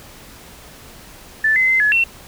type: tone with pitch steps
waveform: sine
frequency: 1757 / 2049 / 2067 / 1701 / 2711 Hz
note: A6 / C7 / C7 / G#6 / E7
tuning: -3 / -37 / -22 / +41 / +48 cents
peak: -12 dBFS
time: 1.44-2.04 s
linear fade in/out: 5 ms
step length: 120 ms
effects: pink hiss -41 dBFS RMS until 2.27 s